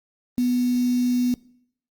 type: tone with quantisation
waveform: sine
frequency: 246.9 Hz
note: B3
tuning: in tune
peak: -18 dBFS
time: 0.38-1.34 s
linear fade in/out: 0 ms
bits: 6
effects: noise-tail reverb RT60 0.7 s tail -23 dB re dry + Opus 32 kbps